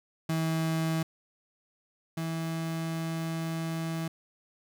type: tone pair in turn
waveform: 35% pulse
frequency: 161.5 / 163.28 Hz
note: E3 / E3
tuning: -35 / -16 cents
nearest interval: unison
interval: 19 cents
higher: second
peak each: -25 / -29 dBFS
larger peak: first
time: 0.29-1.03 / 2.17-4.08 s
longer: second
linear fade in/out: 5 ms
effects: none